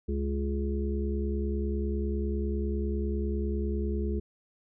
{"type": "harmonic tone", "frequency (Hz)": 70, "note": "C#2", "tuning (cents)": 18, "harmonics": [1, 3, 5, 6], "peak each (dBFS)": [-29, -34, -36, -37], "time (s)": [0.08, 4.2], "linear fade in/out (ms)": 10, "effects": []}